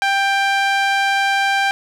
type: tone with band-pass filter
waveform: sawtooth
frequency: 789 Hz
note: G5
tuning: 11 cents sharp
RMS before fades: -17 dBFS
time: 0.02-1.71 s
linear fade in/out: 0 ms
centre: 1800 Hz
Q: 0.83
effects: none